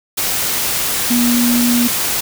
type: tone in noise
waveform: sine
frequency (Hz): 240.9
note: B3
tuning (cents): -43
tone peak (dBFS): -12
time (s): 1.1-1.88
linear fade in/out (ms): 10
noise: white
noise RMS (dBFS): -18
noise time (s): 0.17-2.21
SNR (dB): +3
effects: none